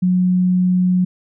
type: tone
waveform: sine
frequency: 182 Hz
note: F#3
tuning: 28 cents flat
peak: -12 dBFS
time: 0.02-1.05 s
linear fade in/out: 10 ms
effects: none